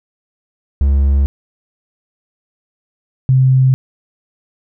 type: tone pair in turn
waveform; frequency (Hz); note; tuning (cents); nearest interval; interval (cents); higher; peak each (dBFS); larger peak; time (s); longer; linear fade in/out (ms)
triangle / sine; 69.3 / 130.82; C#2 / C3; 0 / 0; major seventh; 1100; second; -7; neither; 0.81-1.26 / 3.29-3.74; neither; 0
effects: none